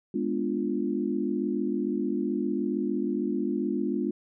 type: chord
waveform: sine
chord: G# diminished seventh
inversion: none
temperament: equal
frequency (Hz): 207.7 / 246.9 / 293.7 / 349.2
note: G#3 / B3 / D4 / F4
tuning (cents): 0 / 0 / 0 / 0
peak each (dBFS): -31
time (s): 0.14-4.11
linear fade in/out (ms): 5
effects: none